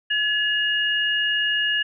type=tone pair together; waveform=sine; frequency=1700 / 2859 Hz; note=G#6 / F7; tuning=+40 / +40 cents; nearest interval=major sixth; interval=900 cents; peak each=-22 dBFS; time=0.1-1.83 s; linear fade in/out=10 ms; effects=none